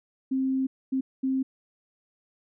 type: tone bursts at uneven times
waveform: sine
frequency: 264.3 Hz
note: C4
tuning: 18 cents sharp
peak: -23 dBFS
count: 3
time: 0.31-0.67 / 0.92-1.01 / 1.23-1.43 s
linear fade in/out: 10 ms
effects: none